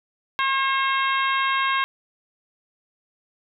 harmonic tone, 538 Hz, C5, 48 cents sharp, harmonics 2 / 3 / 4 / 5 / 6 / 7, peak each -22 / -26 / -28 / -30 / -32 / -33 dBFS, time 0.39-1.84 s, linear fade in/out 0 ms, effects none

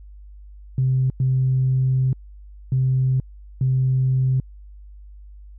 sine tone bursts at uneven times, 130.4 Hz, C3, 5 cents flat, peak -15 dBFS, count 4, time 0.78-1.1 / 1.2-2.13 / 2.72-3.2 / 3.61-4.4 s, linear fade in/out 2 ms, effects tanh soft clip ceiling -11 dBFS + added 50 Hz sine -39 dBFS peak until 5.58 s

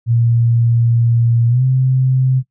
sine tone with pitch glide, 117.2 to 130.04 Hz, A#2 to C3, +10 to -10 cents, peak -10 dBFS, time 0.06-2.43 s, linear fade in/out 50 ms, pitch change +180 cents, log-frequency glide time 1.48-1.63 s, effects noise-tail reverb RT60 0.1 s tail -18 dB re dry

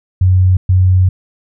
sine tone bursts at uneven times, 92.4 Hz, F#2, 2 cents flat, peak -6 dBFS, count 2, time 0.21-0.57 / 0.69-1.09 s, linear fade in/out 5 ms, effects none

